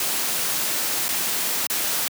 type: noise with dropouts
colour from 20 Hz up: white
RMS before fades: -24 dBFS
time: 0-2.08 s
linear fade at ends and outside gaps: 2 ms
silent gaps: 1.083-1.089 / 1.669-1.699 s
effects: high-pass 150 Hz 12 dB/octave